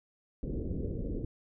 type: low-pass noise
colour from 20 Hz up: pink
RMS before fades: -35 dBFS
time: 0.43-1.25 s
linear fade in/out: 2 ms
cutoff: 490 Hz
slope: 48 dB/octave
effects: none